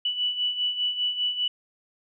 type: beating tone pair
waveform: sine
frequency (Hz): 2958 / 2963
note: F#7 / F#7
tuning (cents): -1 / +2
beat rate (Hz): 5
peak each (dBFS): -31 / -25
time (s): 0.05-1.48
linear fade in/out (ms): 5
effects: none